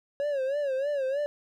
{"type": "tone with vibrato", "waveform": "triangle", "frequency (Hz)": 554, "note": "C#5", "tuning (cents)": -1, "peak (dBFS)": -24, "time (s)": [0.2, 1.26], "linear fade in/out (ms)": 0, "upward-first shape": "sine", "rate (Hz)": 3.2, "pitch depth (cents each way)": 110, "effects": []}